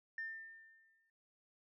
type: tone with exponential decay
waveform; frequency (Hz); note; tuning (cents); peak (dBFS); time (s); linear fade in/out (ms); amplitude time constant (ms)
sine; 1799; A6; +38; -38; 0.18-1.1; 2; 200
effects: noise-tail reverb RT60 0.6 s tail -23 dB re dry + tanh soft clip ceiling -35 dBFS